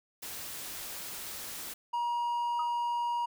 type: noise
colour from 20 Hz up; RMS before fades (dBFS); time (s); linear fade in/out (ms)
white; -41; 0.22-1.74; 10
type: tone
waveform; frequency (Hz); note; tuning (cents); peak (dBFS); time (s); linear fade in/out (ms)
triangle; 952; A#5; +36; -27; 1.93-3.26; 10
type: tone with exponential decay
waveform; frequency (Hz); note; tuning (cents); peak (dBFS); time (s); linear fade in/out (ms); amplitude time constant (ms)
sine; 1252; D#6; +10; -31; 2.59-2.72; 5; 28
effects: none